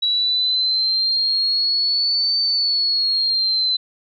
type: exponential two-way sweep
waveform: sine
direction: up then down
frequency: 3900 to 4563 to 4035 Hz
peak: -16 dBFS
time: 0.02-3.77 s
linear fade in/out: 10 ms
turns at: 2.39 s
effects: none